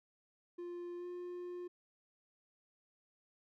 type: tone with pitch glide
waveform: triangle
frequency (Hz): 350 to 355.1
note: F4 to F4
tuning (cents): +4 to +29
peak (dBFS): -40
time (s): 0.58-1.68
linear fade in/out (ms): 10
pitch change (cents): +25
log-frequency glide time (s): 0.97-1.06
effects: none